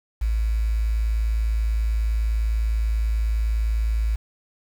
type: tone with quantisation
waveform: sine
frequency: 54.8 Hz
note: A1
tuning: 6 cents flat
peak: -19 dBFS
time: 0.21-4.16 s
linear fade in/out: 10 ms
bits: 7
effects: none